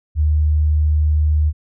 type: tone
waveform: sine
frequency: 76.1 Hz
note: D#2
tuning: 38 cents flat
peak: -12 dBFS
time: 0.15-1.53 s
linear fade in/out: 50 ms
effects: none